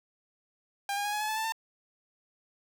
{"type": "tone with pitch steps", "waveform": "sawtooth", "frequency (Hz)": [801, 814.1, 827.3, 840.8, 854.5, 868.5, 882.6, 897], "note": ["G5", "G#5", "G#5", "G#5", "G#5", "A5", "A5", "A5"], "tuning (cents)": [37, -35, -7, 21, 49, -23, 5, 33], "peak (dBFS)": -26, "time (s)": [0.89, 1.522], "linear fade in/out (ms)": 2, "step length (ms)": 79, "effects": []}